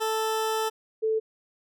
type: tone pair in turn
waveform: 20% pulse / sine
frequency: 440 / 440 Hz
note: A4 / A4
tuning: 0 / 0 cents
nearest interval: unison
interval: 0 cents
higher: neither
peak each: -20 / -22 dBFS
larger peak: first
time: 0-0.7 / 1.02-1.2 s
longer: first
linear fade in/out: 20 ms
effects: none